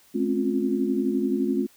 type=tone cluster; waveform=sine; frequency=213.7 / 261.2 / 272.9 / 353.2 Hz; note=G#3 / C4 / C#4 / F4; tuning=+50 / -3 / -27 / +20 cents; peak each=-27 dBFS; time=0.14-1.67 s; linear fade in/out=20 ms; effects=white hiss -57 dBFS RMS until 1.76 s